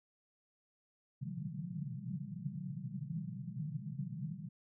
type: band-pass noise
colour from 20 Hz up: pink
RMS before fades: -42 dBFS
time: 1.21-4.49 s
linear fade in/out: 20 ms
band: 120 to 200 Hz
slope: 96 dB/octave
effects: none